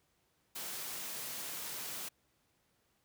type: high-pass noise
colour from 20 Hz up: white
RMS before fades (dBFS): -42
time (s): 0.55-2.09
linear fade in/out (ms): 10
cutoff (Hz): 110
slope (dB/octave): 24
effects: pink hiss -75 dBFS RMS until 3.04 s + high-pass 60 Hz 12 dB/octave